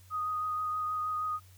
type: tone with vibrato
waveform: sine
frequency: 1244.5 Hz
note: D#6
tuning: in tune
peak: -30 dBFS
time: 0.1-1.4 s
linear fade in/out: 50 ms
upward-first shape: triangle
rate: 6.3 Hz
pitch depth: 16 cents each way
effects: added 92 Hz sine -54 dBFS peak until 1.57 s + white hiss -62 dBFS RMS until 1.57 s